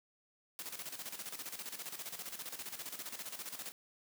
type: noise with tremolo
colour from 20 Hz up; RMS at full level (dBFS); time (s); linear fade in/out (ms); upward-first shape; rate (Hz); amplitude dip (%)
white; -43; 0.59-3.72; 0; square; 15; 65
effects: high-pass 150 Hz 12 dB/octave